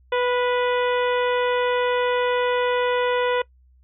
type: harmonic tone with a mistuned harmonic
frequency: 493.9 Hz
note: B4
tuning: in tune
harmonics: 1 / 2 / 3 / 4 / 5 / 6 / 7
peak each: -20 / -26 / -30 / -32 / -34 / -36 / -37 dBFS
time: 0.12-3.42 s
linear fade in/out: 5 ms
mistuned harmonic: 3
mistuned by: -24 cents
effects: noise-tail reverb RT60 0.1 s tail -22 dB re dry + added 63 Hz sine -52 dBFS peak until 3.83 s